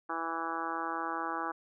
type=harmonic tone; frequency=164.81 Hz; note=E3; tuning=in tune; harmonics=2 / 3 / 4 / 5 / 6 / 7 / 8 / 9 / 10; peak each=-41 / -46 / -46 / -39 / -41 / -38 / -41 / -42 / -48 dBFS; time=0.09-1.52 s; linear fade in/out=10 ms; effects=none